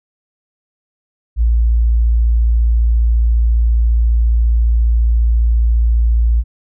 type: tone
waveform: sine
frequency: 57.3 Hz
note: A#1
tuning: 29 cents flat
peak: -9 dBFS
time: 1.36-6.44 s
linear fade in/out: 50 ms
effects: none